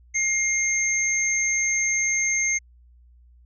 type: tone pair together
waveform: sine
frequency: 2121 / 6361 Hz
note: C7 / G8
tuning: +23 / +24 cents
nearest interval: octave + perfect fifth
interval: 1901 cents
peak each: -23 dBFS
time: 0.14-2.59 s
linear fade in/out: 20 ms
effects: added 60 Hz sine -50 dBFS peak until 3.45 s